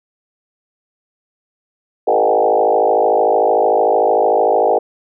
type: tone with frequency modulation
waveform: sine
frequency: 609 Hz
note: D#5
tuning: 37 cents flat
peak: -10 dBFS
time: 2.07-4.79 s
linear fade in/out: 10 ms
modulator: 53.3 Hz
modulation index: 4
effects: none